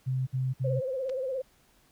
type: tone bursts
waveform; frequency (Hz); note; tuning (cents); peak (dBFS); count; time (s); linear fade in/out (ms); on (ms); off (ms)
sine; 130; C3; -11; -26; 3; 0.06-0.806; 20; 210; 58
type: tone with vibrato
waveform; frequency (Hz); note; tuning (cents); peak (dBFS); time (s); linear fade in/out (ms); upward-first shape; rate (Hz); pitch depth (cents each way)
sine; 523.3; C5; 0; -29; 0.64-1.42; 10; sine; 17; 73
type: clicks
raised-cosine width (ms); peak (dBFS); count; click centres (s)
0.2; -30; 2; 1.094 / 1.098
effects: pink hiss -64 dBFS RMS until 1.91 s